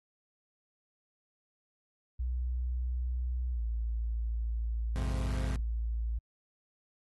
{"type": "tone with pitch glide", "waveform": "sine", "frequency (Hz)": [61.74, 56.62], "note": ["B1", "A#1"], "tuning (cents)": [0, -50], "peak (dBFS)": -30, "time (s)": [2.19, 6.19], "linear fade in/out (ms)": 10, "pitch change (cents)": -150, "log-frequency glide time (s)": [3.52, 3.61]}
{"type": "chord", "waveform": "30% pulse", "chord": "F minor", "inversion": "none", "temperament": "equal", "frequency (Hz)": [87.31, 103.83, 130.81], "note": ["F2", "Ab2", "C3"], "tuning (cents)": [0, 0, 0], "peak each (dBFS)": -37, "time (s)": [4.96, 5.56], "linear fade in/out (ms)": 0}
{"effects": ["AAC 32 kbps"]}